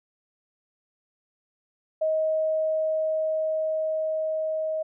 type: tone with level ramp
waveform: sine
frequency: 630 Hz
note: D#5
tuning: 21 cents sharp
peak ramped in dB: -21 to -25 dBFS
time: 2.01-4.83 s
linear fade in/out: 10 ms
effects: none